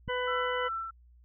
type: click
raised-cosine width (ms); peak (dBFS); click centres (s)
5; -26; 0.079
type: harmonic tone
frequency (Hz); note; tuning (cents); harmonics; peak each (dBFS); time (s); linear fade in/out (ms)
498.6; B4; +16; 1 / 2 / 3 / 4 / 6; -32 / -35 / -37 / -38 / -40; 0.08-0.69; 20
type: tone with tremolo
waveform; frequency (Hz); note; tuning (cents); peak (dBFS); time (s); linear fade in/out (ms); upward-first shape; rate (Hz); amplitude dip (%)
sine; 1338; E6; +25; -31; 0.27-0.91; 10; sine; 2.7; 55
effects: added 60 Hz sine -55 dBFS peak until 1.24 s